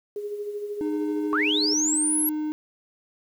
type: tone with tremolo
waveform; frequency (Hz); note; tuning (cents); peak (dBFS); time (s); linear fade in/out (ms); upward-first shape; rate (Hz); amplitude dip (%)
sine; 413.3; G#4; -8; -27; 0.16-1.74; 2; sine; 13; 50
type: tone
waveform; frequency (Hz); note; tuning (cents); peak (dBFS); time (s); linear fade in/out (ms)
triangle; 305.7; D#4; -30; -23; 0.81-2.52; 0
type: linear sweep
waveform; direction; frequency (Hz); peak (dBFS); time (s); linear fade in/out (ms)
sine; up; 1067 to 11650; -21; 1.33-2.29; 0
effects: tanh soft clip ceiling -10 dBFS + 9-bit